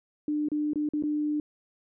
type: tone with dropouts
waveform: sine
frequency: 299 Hz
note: D4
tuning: 31 cents sharp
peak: -25 dBFS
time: 0.28-1.4 s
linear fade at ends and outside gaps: 2 ms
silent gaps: 0.486-0.517 / 0.734-0.757 / 0.889-0.935 / 1.025-1.036 s
effects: none